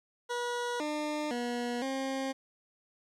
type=tone with pitch steps; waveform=20% pulse; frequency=483.5 / 300.7 / 241.3 / 267.5 Hz; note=B4 / D4 / B3 / C4; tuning=-37 / +41 / -40 / +38 cents; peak=-27 dBFS; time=0.29-2.33 s; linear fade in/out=20 ms; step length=510 ms; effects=low-pass 8000 Hz 12 dB/octave + 11-bit